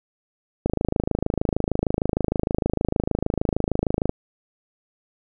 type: click train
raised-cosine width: 2 ms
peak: -7 dBFS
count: 92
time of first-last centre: 0.66-4.094 s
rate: 26.5 Hz
effects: none